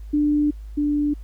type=tone pair in turn; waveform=sine; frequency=295.6 / 293.2 Hz; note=D4 / D4; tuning=+11 / -3 cents; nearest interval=unison; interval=14 cents; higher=first; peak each=-16 / -18 dBFS; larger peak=first; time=0.13-0.51 / 0.77-1.14 s; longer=first; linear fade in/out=10 ms; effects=added 52 Hz sine -33 dBFS peak until 1.23 s + pink hiss -60 dBFS RMS until 1.23 s